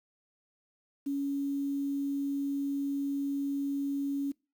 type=tone with quantisation; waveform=sine; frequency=280 Hz; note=C#4; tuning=18 cents sharp; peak=-29 dBFS; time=1.06-4.32 s; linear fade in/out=10 ms; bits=9; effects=noise-tail reverb RT60 0.3 s tail -24 dB re dry

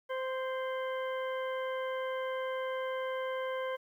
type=harmonic tone with a mistuned harmonic; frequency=520 Hz; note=C5; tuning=11 cents flat; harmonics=1 / 2 / 3 / 4 / 6; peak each=-34 / -40 / -44 / -46 / -50 dBFS; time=0.09-3.77 s; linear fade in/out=20 ms; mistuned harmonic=3; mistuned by=+19 cents; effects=11-bit

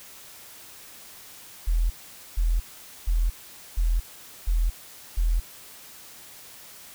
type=tone bursts; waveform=sine; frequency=41.2 Hz; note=E1; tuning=in tune; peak=-19 dBFS; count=6; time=1.67-5.4 s; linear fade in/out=10 ms; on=230 ms; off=470 ms; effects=white hiss -46 dBFS RMS until 6.94 s

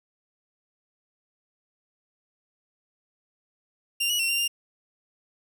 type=tone with pitch steps; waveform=sawtooth; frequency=2783 / 2914 / 2722 / 2774 / 2799 Hz; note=F7 / F#7 / F7 / F7 / F7; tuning=-7 / -27 / -45 / -12 / +3 cents; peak=-20 dBFS; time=4-4.48 s; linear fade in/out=10 ms; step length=96 ms; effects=none

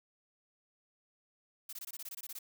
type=noise bursts; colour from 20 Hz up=blue; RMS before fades=-44 dBFS; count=12; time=1.69-2.389 s; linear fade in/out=5 ms; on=39 ms; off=21 ms; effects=none

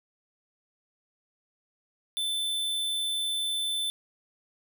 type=tone; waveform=square; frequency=3528 Hz; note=A7; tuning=4 cents sharp; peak=-28 dBFS; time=2.17-3.9 s; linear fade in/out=0 ms; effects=none

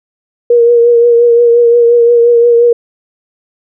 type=tone with vibrato; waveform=sine; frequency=472.9 Hz; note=A#4; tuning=25 cents sharp; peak=-3 dBFS; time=0.5-2.73 s; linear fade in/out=5 ms; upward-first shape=triangle; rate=5.7 Hz; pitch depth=32 cents each way; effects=none

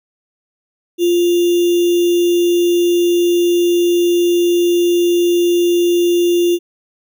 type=tone with sample-and-hold; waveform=sine; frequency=348.5 Hz; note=F4; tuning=4 cents flat; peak=-10 dBFS; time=0.98-6.59 s; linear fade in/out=50 ms; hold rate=3150 Hz; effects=none

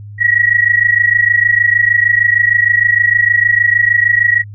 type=tone pair together; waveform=sine; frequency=1900 / 1926.5 Hz; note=A#6 / B6; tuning=+33 / -44 cents; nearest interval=unison; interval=23 cents; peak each=-11 dBFS; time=0.18-4.44 s; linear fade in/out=50 ms; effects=added 103 Hz sine -28 dBFS peak until 4.54 s

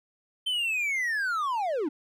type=linear sweep; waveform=triangle; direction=down; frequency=3113 to 266.8 Hz; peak=-24 dBFS; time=0.46-1.89 s; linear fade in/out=10 ms; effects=none

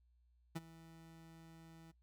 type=tone with ADSR envelope; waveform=30% pulse; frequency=163.6 Hz; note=E3; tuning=13 cents flat; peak=-35 dBFS; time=0.55-1.92 s; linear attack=14 ms; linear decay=29 ms; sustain=-19 dB; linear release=16 ms; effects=noise-tail reverb RT60 0.1 s tail -18 dB re dry + added 60 Hz sine -69 dBFS peak until 2.02 s

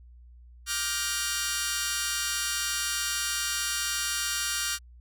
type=chord; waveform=10% pulse; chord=G minor seventh; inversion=second; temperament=just; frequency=1176 / 1411.2 / 1568 / 1881.6 Hz; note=D6 / F6 / G6 / Bb6; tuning=+2 / +18 / 0 / +16 cents; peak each=-29 / -24 / -26 / -26 dBFS; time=0.66-4.79 s; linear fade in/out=50 ms; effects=added 60 Hz sine -48 dBFS peak until 5 s

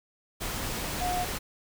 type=tone in noise; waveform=sine; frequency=720 Hz; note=F#5; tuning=47 cents flat; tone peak=-28 dBFS; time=1-1.25 s; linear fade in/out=20 ms; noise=pink; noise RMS=-33 dBFS; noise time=0.4-1.39 s; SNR=+2 dB; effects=none

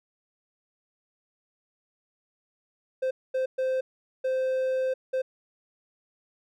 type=tone bursts at uneven times; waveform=triangle; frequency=520 Hz; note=C5; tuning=11 cents flat; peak=-22 dBFS; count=5; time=3.02-3.11 / 3.34-3.46 / 3.58-3.81 / 4.24-4.94 / 5.13-5.22 s; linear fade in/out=10 ms; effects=none

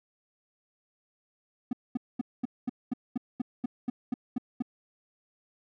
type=tone bursts; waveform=triangle; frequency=246.9 Hz; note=B3; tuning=in tune; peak=-24 dBFS; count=13; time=1.71-4.623 s; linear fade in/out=5 ms; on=21 ms; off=220 ms; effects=none

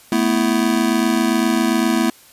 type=chord; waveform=square; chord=A suspended second; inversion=none; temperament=just; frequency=220 / 247.5 / 330 Hz; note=A3 / B3 / E4; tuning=0 / +4 / +2 cents; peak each=-20 dBFS; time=0.12-2.1 s; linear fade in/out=2 ms; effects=white hiss -47 dBFS RMS until 2.32 s + resampled to 32000 Hz

